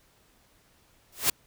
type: noise with exponential growth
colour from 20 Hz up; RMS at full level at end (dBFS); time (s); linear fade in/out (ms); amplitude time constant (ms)
white; -18; 1.12-1.3; 5; 37
effects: pink hiss -63 dBFS RMS until 1.46 s